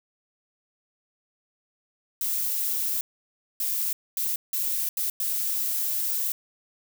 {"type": "noise bursts at uneven times", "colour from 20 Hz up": "violet", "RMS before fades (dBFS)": -27, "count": 6, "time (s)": [[2.21, 3.01], [3.6, 3.93], [4.17, 4.36], [4.53, 4.89], [4.97, 5.1], [5.2, 6.32]], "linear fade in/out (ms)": 2, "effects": []}